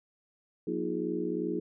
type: harmonic tone with a mistuned harmonic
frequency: 60 Hz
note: B1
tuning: 49 cents flat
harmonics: 3 / 4 / 5 / 6 / 7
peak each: -38 / -38 / -34 / -36 / -35 dBFS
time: 0.67-1.6 s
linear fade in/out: 5 ms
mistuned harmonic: 5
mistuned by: +97 cents
effects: none